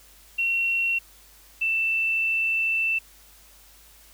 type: tone pair in turn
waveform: sine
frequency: 2728 / 2666 Hz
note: F7 / E7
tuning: -41 / +19 cents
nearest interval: unison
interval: 40 cents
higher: first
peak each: -21 dBFS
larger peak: neither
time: 0.38-0.99 / 1.61-2.99 s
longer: second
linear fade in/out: 10 ms
effects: added 50 Hz sine -56 dBFS peak until 4.13 s + white hiss -53 dBFS RMS until 4.13 s